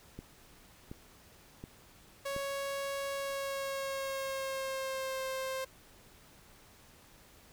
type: click train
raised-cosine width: 3 ms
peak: -30 dBFS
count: 4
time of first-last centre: 0.19-2.364 s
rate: 1.38 Hz
type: tone with pitch glide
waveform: sawtooth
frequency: 554.4 to 526.9 Hz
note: C#5 to C5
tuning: 0 to +12 cents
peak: -31 dBFS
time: 2.25-5.65 s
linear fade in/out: 10 ms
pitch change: -88 cents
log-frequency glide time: 3.13-5.23 s
effects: pink hiss -59 dBFS RMS until 7.52 s